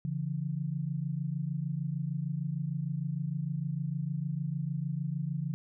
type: tone pair together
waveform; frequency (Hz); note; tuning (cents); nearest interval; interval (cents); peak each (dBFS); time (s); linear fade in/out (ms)
sine; 141.32 / 167.9; C#3 / E3; +34 / +32; minor third; 298; -33 / -34; 0.05-5.54; 0
effects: none